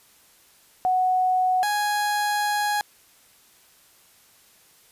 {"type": "tone pair in turn", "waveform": ["sine", "30% pulse"], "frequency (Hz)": [740, 830.4], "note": ["F#5", "G#5"], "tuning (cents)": [0, 0], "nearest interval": "major second", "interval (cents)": 200, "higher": "second", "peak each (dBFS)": [-18, -19], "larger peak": "first", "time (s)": [[0.85, 1.63], [1.63, 2.81]], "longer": "second", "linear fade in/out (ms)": 0, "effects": ["white hiss -56 dBFS RMS until 4.91 s", "resampled to 32000 Hz"]}